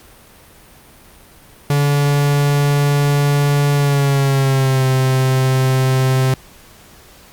45% pulse tone with pitch glide, 143.6 to 130.92 Hz, D3 to C3, -39 to +1 cents, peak -12 dBFS, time 1.7-6.34 s, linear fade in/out 2 ms, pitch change -160 cents, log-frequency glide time 3.75-4.86 s, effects pink hiss -44 dBFS RMS until 7.32 s + Opus 48 kbps

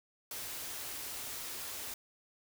white band-stop noise, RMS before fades -42 dBFS, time 0.31-1.94 s, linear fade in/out 2 ms, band 160 to 230 Hz, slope 96 dB/octave, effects none

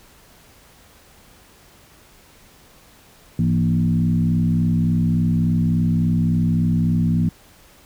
sine tone with frequency modulation, 167.3 Hz, E3, 26 cents sharp, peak -15 dBFS, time 3.39-7.29 s, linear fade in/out 2 ms, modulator 63.5 Hz, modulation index 1.1, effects pink hiss -50 dBFS RMS until 7.85 s

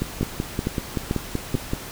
two click trains, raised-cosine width 3 ms, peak -10 / -9 dBFS, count 10 / 4, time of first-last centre 0.02-1.734 / 0.23-1.552 s, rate 5.25 / 2.27 Hz, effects pink hiss -36 dBFS RMS until 1.91 s

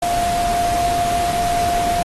sine tone in noise, 698.5 Hz, F5, in tune, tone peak -17 dBFS, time 0.02-2.03 s, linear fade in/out 5 ms, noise pink, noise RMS -26 dBFS, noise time 0.02-2.03 s, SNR +6 dB, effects AAC 32 kbps

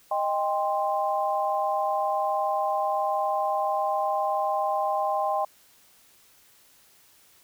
sine chord, C minor, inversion first, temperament equal with one note detuned, 622.3 / 794.9 / 1046.5 Hz, Eb5 / G5 / C6, 0 / +24 / 0 cents, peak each -28 / -26 / -29 dBFS, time 0.11-5.45 s, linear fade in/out 5 ms, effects white hiss -58 dBFS RMS until 7.43 s

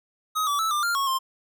square tone with pitch steps, 1263 / 1152 / 1312 / 1193 / 1396 / 1100 / 1054 Hz, D#6 / D6 / E6 / D6 / F6 / C#6 / C6, +26 / -34 / -9 / +27 / -1 / -14 / +12 cents, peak -23 dBFS, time 0.35-1.19 s, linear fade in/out 20 ms, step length 120 ms, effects none

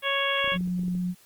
harmonic tone, 554 Hz, C#5, 1 cent flat, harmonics 1 / 2 / 3 / 4 / 5 / 6, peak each -30 / -30 / -30 / -30 / -30 / -30 dBFS, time 0.02-0.58 s, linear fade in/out 50 ms
clicks, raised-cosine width 3 ms, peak -30 dBFS, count 10, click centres 0.444 / 0.477 / 0.521 / 0.561 / 0.609 / 0.675 / 0.794 / 0.835 / 0.882 / 0.951 s
sine tone, 179.8 Hz, F#3, 49 cents flat, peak -25 dBFS, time 0.52-1.15 s, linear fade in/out 50 ms
effects white hiss -57 dBFS RMS until 1.25 s + Opus 32 kbps

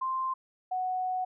sine tone pair in turn, 1046.5 / 740 Hz, C6 / F#5, 0 / 0 cents, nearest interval tritone, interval 600 cents, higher first, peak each -28 dBFS, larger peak neither, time 0.01-0.34 / 0.71-1.25 s, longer second, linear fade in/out 10 ms, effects none

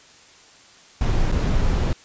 brown noise with dropouts, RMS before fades -19 dBFS, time 1.01-1.93 s, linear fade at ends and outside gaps 2 ms, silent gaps 1.317-1.323 s, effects white hiss -49 dBFS RMS until 2.04 s + resampled to 16000 Hz

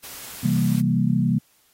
white noise, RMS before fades -38 dBFS, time 0.03-0.81 s, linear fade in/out 10 ms
sine chord, C dominant seventh, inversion none, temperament equal, 130.81 / 164.81 / 196 / 233.1 Hz, C3 / E3 / G3 / Bb3, 0 / 0 / 0 / 0 cents, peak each -23 dBFS, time 0.43-1.39 s, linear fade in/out 10 ms
effects white hiss -61 dBFS RMS until 1.73 s + AAC 48 kbps

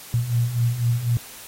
sine beating tone pair, 116.4 / 120.4 Hz, A#2 / B2, -2 / -44 cents, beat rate 4 Hz, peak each -25 / -20 dBFS, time 0.14-1.17 s, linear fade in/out 0 ms, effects white hiss -41 dBFS RMS until 1.47 s + AAC 48 kbps

